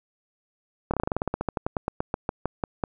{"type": "slowing click train", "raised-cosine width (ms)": 1, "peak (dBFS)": -11, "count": 23, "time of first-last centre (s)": [0.91, 2.838], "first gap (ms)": 27, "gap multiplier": 1.1, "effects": []}